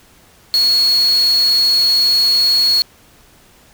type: tone in noise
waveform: sine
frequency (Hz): 4338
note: C#8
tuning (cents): -38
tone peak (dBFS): -10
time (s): 0.54-2.82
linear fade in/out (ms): 0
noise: white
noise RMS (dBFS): -28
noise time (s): 0.54-2.82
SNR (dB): +15
effects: pink hiss -48 dBFS RMS until 3.73 s